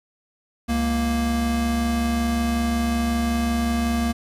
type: tone pair together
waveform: square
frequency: 69.3 / 233.3 Hz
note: C#2 / A#3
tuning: 0 / +2 cents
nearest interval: octave + major sixth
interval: 2102 cents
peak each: -26 / -22 dBFS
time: 0.68-4.13 s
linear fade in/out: 20 ms
effects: resampled to 32000 Hz + 10-bit